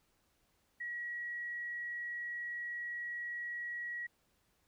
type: tone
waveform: sine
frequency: 1915 Hz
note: A#6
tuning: 46 cents sharp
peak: -38 dBFS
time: 0.8-4.07 s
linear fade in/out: 10 ms
effects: pink hiss -75 dBFS RMS until 4.67 s